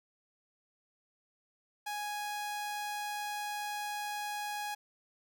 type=tone; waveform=sawtooth; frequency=830.6 Hz; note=G#5; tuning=in tune; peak=-32 dBFS; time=1.86-4.75 s; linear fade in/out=10 ms; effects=none